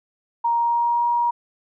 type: tone with pitch glide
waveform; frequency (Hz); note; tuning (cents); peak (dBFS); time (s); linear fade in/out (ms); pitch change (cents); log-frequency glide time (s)
sine; 937 to 951.2; A#5 to A#5; +9 to +35; -17; 0.44-1.31; 10; +26; 0.54-1.08
effects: none

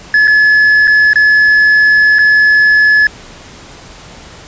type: tone with dropouts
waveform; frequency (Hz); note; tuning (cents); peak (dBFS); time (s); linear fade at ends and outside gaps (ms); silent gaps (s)
triangle; 1712; A6; -48; -3; 0.14-3.07; 2; 0.274-0.278 / 0.873-0.877 / 1.133-1.157 / 2.186-2.19
effects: pink hiss -34 dBFS RMS until 4.47 s + resampled to 16000 Hz

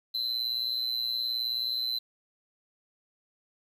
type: tone with amplitude modulation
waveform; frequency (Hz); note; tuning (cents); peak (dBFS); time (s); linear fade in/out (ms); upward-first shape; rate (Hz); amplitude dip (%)
triangle; 4049; B7; +42; -23; 0.14-1.99; 10; sine; 119; 95
effects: 10-bit

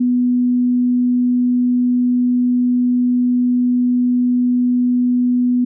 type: tone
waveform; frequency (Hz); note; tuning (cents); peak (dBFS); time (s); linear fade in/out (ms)
sine; 246.9; B3; 0; -12; 0-5.65; 10
effects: none

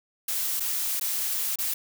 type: noise with dropouts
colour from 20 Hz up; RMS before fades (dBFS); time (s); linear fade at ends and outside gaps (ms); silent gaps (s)
blue; -28; 0.28-1.74; 5; 0.598-0.604 / 0.998-1.01 / 1.558-1.586
effects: none

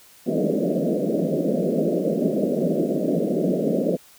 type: band-pass noise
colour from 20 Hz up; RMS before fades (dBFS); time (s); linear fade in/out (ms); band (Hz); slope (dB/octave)
pink; -22; 0.26-3.97; 20; 160 to 640; 96
effects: white hiss -51 dBFS RMS until 4.18 s

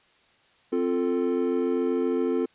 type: chord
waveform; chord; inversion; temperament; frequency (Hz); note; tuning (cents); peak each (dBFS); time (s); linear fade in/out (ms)
triangle; F major; second; equal with one note detuned; 261.6 / 349.2 / 442.8; C4 / F4 / A4; 0 / 0 / +11; -25; 0.72-2.46; 10
effects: white hiss -61 dBFS RMS until 2.54 s + resampled to 8000 Hz

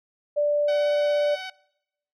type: tone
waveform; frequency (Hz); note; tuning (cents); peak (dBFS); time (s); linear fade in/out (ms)
sine; 587.3; D5; 0; -19; 0.36-1.36; 20
type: tone with vibrato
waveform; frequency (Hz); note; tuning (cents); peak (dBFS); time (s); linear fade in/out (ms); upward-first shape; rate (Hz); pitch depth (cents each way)
10% pulse; 752; F#5; +28; -24; 0.68-1.5; 5; triangle; 17; 18
effects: noise-tail reverb RT60 0.8 s tail -24 dB re dry + low-pass 5000 Hz 12 dB/octave

